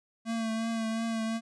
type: tone with vibrato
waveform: square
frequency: 225.3 Hz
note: A3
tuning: 41 cents sharp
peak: -30 dBFS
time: 0.25-1.41 s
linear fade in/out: 50 ms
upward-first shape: triangle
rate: 2.8 Hz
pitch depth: 31 cents each way
effects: resampled to 22050 Hz